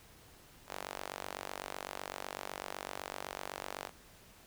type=tone with high-pass filter; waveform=sawtooth; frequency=47.94 Hz; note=G1; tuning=38 cents flat; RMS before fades=-44 dBFS; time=0.67-3.91 s; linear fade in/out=50 ms; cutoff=650 Hz; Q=1.1; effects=pink hiss -59 dBFS RMS until 4.46 s